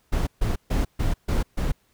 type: noise bursts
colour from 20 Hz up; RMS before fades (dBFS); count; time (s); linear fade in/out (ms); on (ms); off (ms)
brown; -22; 6; 0.12-1.72; 10; 150; 140
effects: pink hiss -65 dBFS RMS until 1.93 s